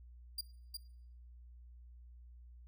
sawtooth tone with echo, 4785 Hz, D8, 32 cents sharp, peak -34 dBFS, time 0.38-0.41 s, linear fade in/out 5 ms, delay 360 ms, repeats 1, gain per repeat -4 dB, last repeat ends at 0.77 s, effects noise-tail reverb RT60 0.7 s tail -21 dB re dry + added 60 Hz sine -53 dBFS peak until 2.67 s

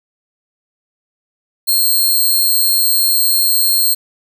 5% pulse tone, 4229 Hz, C8, 18 cents sharp, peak -4 dBFS, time 1.67-3.95 s, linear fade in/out 20 ms, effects none

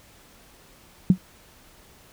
sine tone with exponential decay, 184.6 Hz, F#3, 4 cents flat, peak -8 dBFS, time 1.1-1.18 s, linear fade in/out 2 ms, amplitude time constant 17 ms, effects pink hiss -53 dBFS RMS until 2.12 s

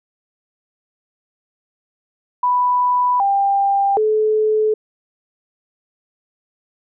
sine tone with pitch steps, 989 / 794 / 431.3 Hz, B5 / G5 / A4, +2 / +22 / -35 cents, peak -13 dBFS, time 2.43-4.74 s, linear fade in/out 5 ms, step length 770 ms, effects none

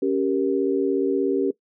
sine chord, G diminished, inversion second, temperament equal with one note detuned, 277.2 / 392 / 468.9 Hz, Db4 / G4 / Bb4, 0 / 0 / +10 cents, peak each -23 / -22 / -26 dBFS, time 0.02-1.51 s, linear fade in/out 5 ms, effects noise-tail reverb RT60 0.1 s tail -19 dB re dry

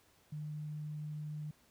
sine tone, 151.1 Hz, D3, 50 cents sharp, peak -39 dBFS, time 0.32-1.51 s, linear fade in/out 5 ms, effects pink hiss -68 dBFS RMS until 1.7 s + high-pass 60 Hz 12 dB/octave

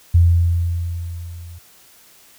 sine tone with level ramp, 85.5 Hz, F2, 36 cents flat, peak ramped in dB -7 to -34 dBFS, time 0.14-1.59 s, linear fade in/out 10 ms, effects white hiss -49 dBFS RMS until 2.38 s

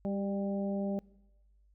harmonic tone with a mistuned harmonic, 198.7 Hz, G3, 24 cents sharp, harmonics 1 / 2 / 3 / 4, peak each -32 / -40 / -38 / -47 dBFS, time 0.05-0.99 s, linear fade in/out 0 ms, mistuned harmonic 2, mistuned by -23 cents, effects noise-tail reverb RT60 1.0 s tail -23 dB re dry + added 50 Hz sine -62 dBFS peak until 1.74 s

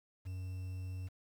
triangle tone with quantisation, 92.5 Hz, F#2, in tune, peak -37 dBFS, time 0.25-1.09 s, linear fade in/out 20 ms, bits 10, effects none

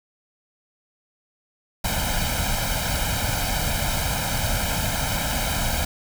pink noise with comb filter, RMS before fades -24 dBFS, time 1.84-5.85 s, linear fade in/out 5 ms, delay 1.3 ms, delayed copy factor +0.85, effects none

